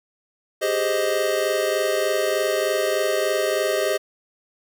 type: chord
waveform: square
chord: Ab major seventh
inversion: third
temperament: equal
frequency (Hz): 392 / 415.3 / 523.3 / 622.3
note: G4 / Ab4 / C5 / Eb5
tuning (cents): 0 / 0 / 0 / 0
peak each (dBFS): -27 / -28 / -27 / -24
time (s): 0.61-3.98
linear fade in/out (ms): 20
effects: none